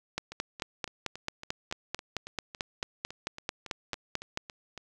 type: two click trains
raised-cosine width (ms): 0.2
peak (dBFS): -24 / -14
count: 17 / 20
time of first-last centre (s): 0.32-4.777 / 0.18-4.374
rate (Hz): 3.59 / 4.53
effects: none